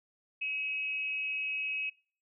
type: tone with amplitude modulation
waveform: sine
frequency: 2556 Hz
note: D#7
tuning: 46 cents sharp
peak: -29 dBFS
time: 0.41-1.9 s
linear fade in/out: 10 ms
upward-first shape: sine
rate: 283 Hz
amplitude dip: 55%
effects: noise-tail reverb RT60 0.4 s tail -23 dB re dry